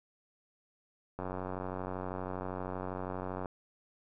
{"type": "click train", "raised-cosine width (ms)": 1, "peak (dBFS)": -24, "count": 211, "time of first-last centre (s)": [1.19, 3.458], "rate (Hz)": 92.6, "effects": []}